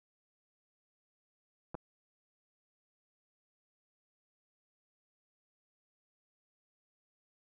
clicks, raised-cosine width 1 ms, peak -27 dBFS, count 2, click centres 1.745 / 1.751 s, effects none

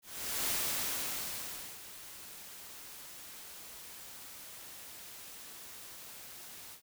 white noise with ADSR envelope, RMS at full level -33 dBFS, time 0.02-6.82 s, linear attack 460 ms, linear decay 1300 ms, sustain -16 dB, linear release 98 ms, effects none

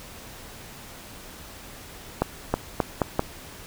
accelerating click train, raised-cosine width 1 ms, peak -6 dBFS, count 5, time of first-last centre 2.22-3.194 s, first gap 320 ms, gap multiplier 0.82, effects pink hiss -43 dBFS RMS until 3.66 s

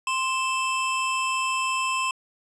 square tone pair together, 1045.7 / 2637 Hz, C6 / E7, -1 / 0 cents, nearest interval octave + major third, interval 1601 cents, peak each -26 / -28 dBFS, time 0.07-2.11 s, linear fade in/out 2 ms, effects resampled to 24000 Hz + 10-bit

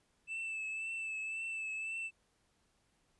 triangle tone with vibrato, 2637 Hz, E7, in tune, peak -36 dBFS, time 0.27-2.11 s, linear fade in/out 50 ms, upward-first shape triangle, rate 1.9 Hz, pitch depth 35 cents each way, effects pink hiss -75 dBFS RMS until 3.19 s + resampled to 24000 Hz

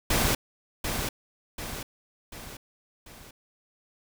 pink noise with echo, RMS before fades -24 dBFS, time 0.1-0.35 s, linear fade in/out 5 ms, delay 740 ms, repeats 4, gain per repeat -6 dB, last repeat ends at 3.31 s, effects none

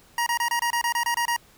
25% pulse tone bursts, 946 Hz, A#5, 25 cents sharp, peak -18 dBFS, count 11, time 0.18-1.364 s, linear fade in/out 2 ms, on 84 ms, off 26 ms, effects pink hiss -55 dBFS RMS until 1.57 s

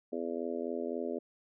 harmonic tone, 83.8 Hz, E2, 29 cents sharp, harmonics 3 / 4 / 5 / 6 / 7 / 8, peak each -39 / -40 / -38 / -43 / -41 / -48 dBFS, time 0.12-1.19 s, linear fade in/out 10 ms, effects none

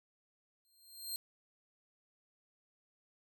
15% pulse tone with exponential growth, 4186 Hz, C8, in tune, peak -29 dBFS, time 0.65-1.16 s, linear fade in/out 0 ms, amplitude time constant 110 ms, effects none

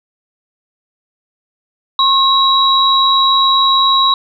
sine tone pair together, 1077 / 3871 Hz, C6 / B7, +50 / -35 cents, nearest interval octave + minor seventh, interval 2215 cents, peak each -11 dBFS, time 1.99-4.14 s, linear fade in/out 2 ms, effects none

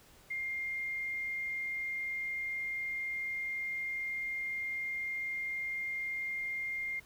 sine tone, 2114 Hz, C7, 17 cents sharp, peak -34 dBFS, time 0.3-7 s, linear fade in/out 10 ms, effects pink hiss -60 dBFS RMS until 7.05 s

